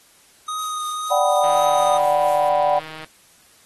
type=tone with vibrato; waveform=square; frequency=1244.5 Hz; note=D#6; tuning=in tune; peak=-25 dBFS; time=0.48-1.98 s; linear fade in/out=5 ms; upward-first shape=triangle; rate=1.9 Hz; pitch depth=18 cents each way
type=noise with tremolo; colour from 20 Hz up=violet; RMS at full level=-34 dBFS; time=0.58-2.49 s; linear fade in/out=10 ms; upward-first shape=sine; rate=4.2 Hz; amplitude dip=60%
type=chord; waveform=sine; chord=G major seventh; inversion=second; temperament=equal; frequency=587.3 / 740 / 784 / 987.8 Hz; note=D5 / F#5 / G5 / B5; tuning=0 / 0 / 0 / 0 cents; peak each=-19 / -19 / -23 / -23 dBFS; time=1.1-2.8 s; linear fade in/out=20 ms
type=click train; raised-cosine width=0.3 ms; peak=-21 dBFS; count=253; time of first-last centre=1.44-3.045 s; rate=157 Hz
effects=white hiss -53 dBFS RMS until 3.65 s + AAC 32 kbps